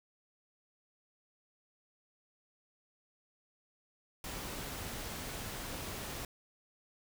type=noise; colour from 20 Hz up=pink; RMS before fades=-42 dBFS; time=4.24-6.25 s; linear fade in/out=2 ms; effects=none